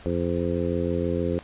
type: harmonic tone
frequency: 86.4 Hz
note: F2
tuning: 18 cents flat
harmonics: 1 / 2 / 3 / 4 / 5 / 6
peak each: -30 / -30 / -30 / -30 / -30 / -30 dBFS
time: 0.06-1.39 s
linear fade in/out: 0 ms
effects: pink hiss -47 dBFS RMS until 1.43 s + resampled to 8000 Hz